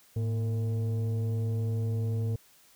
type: tone with frequency modulation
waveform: sine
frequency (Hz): 108.7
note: A2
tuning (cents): -21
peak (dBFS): -25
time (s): 0.16-2.36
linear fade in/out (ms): 5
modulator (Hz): 347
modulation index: 0.4
effects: tanh soft clip ceiling -24 dBFS + white hiss -60 dBFS RMS until 2.75 s